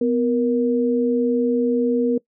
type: tone pair together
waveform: sine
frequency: 249.5 / 471 Hz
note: B3 / A#4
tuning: +18 / +18 cents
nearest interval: major seventh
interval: 1100 cents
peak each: -19 dBFS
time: 0.01-2.18 s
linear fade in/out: 5 ms
effects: noise-tail reverb RT60 0.1 s tail -22 dB re dry